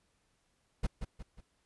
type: noise with echo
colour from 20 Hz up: brown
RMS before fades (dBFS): -30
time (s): 0.83-0.87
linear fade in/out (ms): 10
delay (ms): 180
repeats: 3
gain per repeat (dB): -7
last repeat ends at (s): 1.41
effects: pink hiss -75 dBFS RMS until 1.65 s + resampled to 24000 Hz